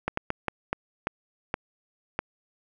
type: slowing click train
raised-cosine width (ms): 0.5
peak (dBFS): -11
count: 8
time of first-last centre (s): 0.08-2.19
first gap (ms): 94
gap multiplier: 1.38
effects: none